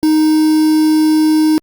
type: tone with quantisation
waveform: triangle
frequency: 311.1 Hz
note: D#4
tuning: in tune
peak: -6 dBFS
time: 0.03-1.58 s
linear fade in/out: 0 ms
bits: 4
effects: Opus 48 kbps